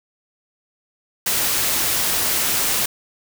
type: noise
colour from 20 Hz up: white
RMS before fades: -20 dBFS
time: 1.26-2.86 s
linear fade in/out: 5 ms
effects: none